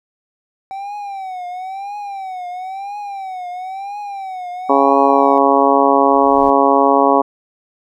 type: tone with vibrato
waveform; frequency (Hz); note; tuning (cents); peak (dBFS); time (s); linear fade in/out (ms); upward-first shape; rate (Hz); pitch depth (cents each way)
triangle; 768; G5; -36; -22; 0.71-5.38; 0; triangle; 0.99; 140
type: harmonic tone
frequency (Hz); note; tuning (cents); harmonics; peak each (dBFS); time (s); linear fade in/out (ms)
138.59; C#3; 0; 2 / 3 / 4 / 5 / 6 / 7 / 8; -17 / -17 / -17 / -17 / -17 / -17 / -17; 4.69-7.22; 10
type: noise with exponential growth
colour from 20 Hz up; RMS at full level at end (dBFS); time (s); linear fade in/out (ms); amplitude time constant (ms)
brown; -30; 5.81-6.5; 2; 150
effects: none